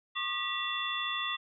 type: tone cluster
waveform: sine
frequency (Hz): 1096 / 1209 / 1942 / 2723 / 3467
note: C#6 / D6 / B6 / F7 / A7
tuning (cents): -20 / +50 / -30 / -44 / -26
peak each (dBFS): -40 / -38 / -38 / -38 / -35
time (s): 0.15-1.37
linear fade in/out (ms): 20
effects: none